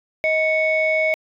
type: tone pair together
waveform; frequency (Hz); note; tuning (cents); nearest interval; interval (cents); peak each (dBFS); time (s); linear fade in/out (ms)
sine; 630.3 / 2217; D#5 / C#7; +22 / 0; octave + minor seventh; 2178; -18; 0.24-1.14; 0
effects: tanh soft clip ceiling -10 dBFS